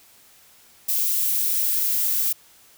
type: noise with high-pass filter sweep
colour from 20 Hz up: violet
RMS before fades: -22 dBFS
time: 0.88-2.33 s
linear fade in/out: 10 ms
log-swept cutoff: 2300 to 1100 Hz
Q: 0.86
effects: white hiss -53 dBFS RMS until 2.77 s